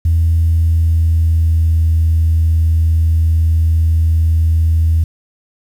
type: tone with pitch glide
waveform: sine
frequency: 82.41 to 81.18 Hz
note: E2 to E2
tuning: 0 to -26 cents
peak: -8 dBFS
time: 0.05-5.04 s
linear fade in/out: 5 ms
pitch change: -26 cents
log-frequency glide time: 0.36-1.91 s
effects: tanh soft clip ceiling -5 dBFS + 7-bit